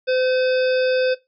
harmonic tone with a mistuned harmonic, 512 Hz, C5, 38 cents flat, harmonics 1 / 3 / 5 / 7 / 9 / 10, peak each -17 / -27 / -31 / -34 / -36 / -37 dBFS, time 0.07-1.15 s, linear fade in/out 20 ms, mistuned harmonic 10, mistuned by -21 cents, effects noise-tail reverb RT60 0.2 s tail -17 dB re dry

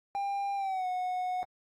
triangle tone with pitch glide, 798 to 731.8 Hz, G5 to F#5, +31 to -19 cents, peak -28 dBFS, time 0.15-1.43 s, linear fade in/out 0 ms, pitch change -150 cents, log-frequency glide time 0.56-0.87 s, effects AAC 48 kbps

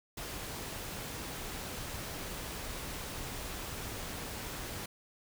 pink noise, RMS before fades -41 dBFS, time 0.17-4.86 s, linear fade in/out 5 ms, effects none

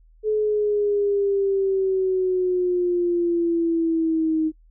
sine exponential sweep, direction down, 431.2 to 313.2 Hz, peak -18 dBFS, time 0.23-4.52 s, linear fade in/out 50 ms, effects noise-tail reverb RT60 0.1 s tail -26 dB re dry + added 40 Hz sine -50 dBFS peak until 4.7 s

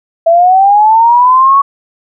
sine linear sweep, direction up, 656 to 1122 Hz, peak -3 dBFS, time 0.26-1.62 s, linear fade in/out 10 ms, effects none

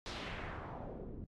pink noise with low-pass filter sweep, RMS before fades -45 dBFS, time 0.06-1.24 s, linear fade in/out 0 ms, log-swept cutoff 4800 to 250 Hz, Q 1.6, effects AAC 32 kbps

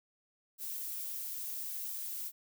violet noise, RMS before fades -40 dBFS, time 0.58-2.32 s, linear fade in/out 50 ms, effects none

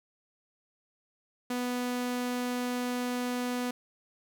sawtooth tone, 246.9 Hz, B3, in tune, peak -26 dBFS, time 1.5-3.71 s, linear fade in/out 5 ms, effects none

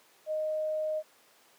sine tone, 620 Hz, D#5, 6 cents flat, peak -28 dBFS, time 0.26-1.03 s, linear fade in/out 50 ms, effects pink hiss -61 dBFS RMS until 1.58 s + high-pass 400 Hz 12 dB/octave

